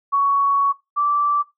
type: tone pair in turn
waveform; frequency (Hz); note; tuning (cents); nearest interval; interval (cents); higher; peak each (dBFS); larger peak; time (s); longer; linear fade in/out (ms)
sine; 1118 / 1165.5; C#6 / D6; +14 / -14; minor second; 72; second; -14 / -16; first; 0.12-0.73 / 0.96-1.43; first; 20
effects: noise-tail reverb RT60 0.2 s tail -17 dB re dry